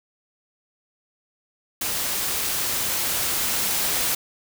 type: noise with level ramp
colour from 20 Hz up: white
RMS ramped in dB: -26 to -23 dBFS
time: 1.81-4.15 s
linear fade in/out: 5 ms
effects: none